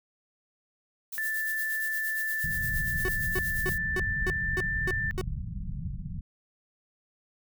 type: noise with tremolo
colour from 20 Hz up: violet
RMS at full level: -36 dBFS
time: 1.12-3.78 s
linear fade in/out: 5 ms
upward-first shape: sine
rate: 8.6 Hz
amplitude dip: 60%
type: tone with pitch glide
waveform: sine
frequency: 1760 to 1776.3 Hz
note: A6 to A6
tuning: 0 to +16 cents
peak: -28 dBFS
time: 1.18-5.11 s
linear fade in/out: 0 ms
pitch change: +16 cents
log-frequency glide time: 3.44-4.62 s
type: low-pass noise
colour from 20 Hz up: pink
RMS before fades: -34 dBFS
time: 2.44-6.21 s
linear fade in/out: 5 ms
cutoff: 190 Hz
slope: 48 dB/octave
type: tone bursts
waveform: 45% pulse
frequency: 371.9 Hz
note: F#4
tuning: 9 cents sharp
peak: -29 dBFS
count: 8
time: 3.05-5.212 s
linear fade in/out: 0 ms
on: 34 ms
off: 270 ms
effects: none